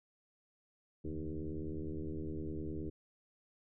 sine tone with frequency modulation, 153.8 Hz, D#3, 20 cents flat, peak -37 dBFS, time 1.04-2.9 s, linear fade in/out 10 ms, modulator 79.4 Hz, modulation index 3.2, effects none

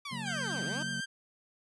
15% pulse linear two-way sweep, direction down then up, 1174.7 to 127.2 to 326.9 Hz, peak -32 dBFS, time 0.05-0.83 s, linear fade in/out 5 ms, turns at 0.64 s
triangle chord, F# major, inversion second, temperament just, 138.75 / 185 / 231.2 Hz, C#3 / F#3 / A#3, +2 / 0 / -14 cents, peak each -40 dBFS, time 0.11-1.01 s, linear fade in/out 10 ms
sawtooth tone with vibrato, 1568 Hz, G6, in tune, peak -31 dBFS, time 0.25-1.06 s, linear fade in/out 20 ms, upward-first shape sine, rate 8 Hz, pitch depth 21 cents each way
effects resampled to 22050 Hz

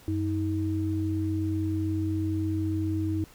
sine tone pair together, 94.57 / 318.1 Hz, F#2 / D#4, +38 / +38 cents, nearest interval octave + major sixth, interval 2100 cents, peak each -28 dBFS, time 0.08-3.24 s, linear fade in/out 0 ms, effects pink hiss -54 dBFS RMS until 3.34 s

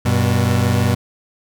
30% pulse tone pair together, 95.6 / 121.5 Hz, G2 / B2, -43 / -28 cents, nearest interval major third, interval 415 cents, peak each -14 dBFS, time 0.05-0.95 s, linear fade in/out 10 ms, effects none

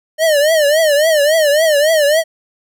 square tone with vibrato, 610 Hz, D#5, 34 cents flat, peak -10 dBFS, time 0.18-2.24 s, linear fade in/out 50 ms, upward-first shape triangle, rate 3.6 Hz, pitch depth 150 cents each way, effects none

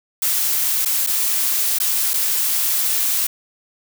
blue noise with dropouts, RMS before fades -19 dBFS, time 0.22-3.27 s, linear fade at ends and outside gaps 5 ms, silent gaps 0.85-0.857 / 1.065-1.071 / 1.787-1.8 / 2.135-2.139 s, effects none

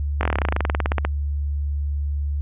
slowing click train, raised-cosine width 0.5 ms, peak -6 dBFS, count 22, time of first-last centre 0.21-1.05 s, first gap 21 ms, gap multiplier 1.06, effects added 72 Hz sine -21 dBFS peak until 2.41 s + resampled to 8000 Hz

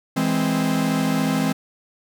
45% pulse chord, E augmented, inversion none, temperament equal with one note detuned, 164.15 / 207.7 / 261.6 Hz, E3 / G#3 / B#3, -7 / 0 / 0 cents, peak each -24 / -24 / -22 dBFS, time 0.16-1.53 s, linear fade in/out 10 ms, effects none

